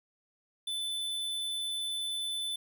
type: tone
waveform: square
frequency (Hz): 3511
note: A7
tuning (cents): -4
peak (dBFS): -33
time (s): 0.67-2.56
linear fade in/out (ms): 5
effects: none